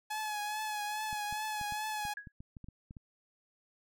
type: tone with vibrato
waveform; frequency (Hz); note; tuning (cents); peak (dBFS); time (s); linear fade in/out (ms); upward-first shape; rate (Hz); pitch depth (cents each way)
sawtooth; 847; G#5; +34; -31; 0.1-2.14; 10; triangle; 2.4; 42
type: clicks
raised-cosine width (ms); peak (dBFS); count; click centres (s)
5; -35; 12; 1.129 / 1.326 / 1.613 / 1.723 / 2.052 / 2.272 / 2.405 / 2.568 / 2.643 / 2.686 / 2.909 / 2.968
type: tone with exponential decay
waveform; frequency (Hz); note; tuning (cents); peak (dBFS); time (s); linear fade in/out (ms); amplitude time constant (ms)
sine; 1661.2; G#6; 0; -36; 2.17-2.32; 2; 31
effects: none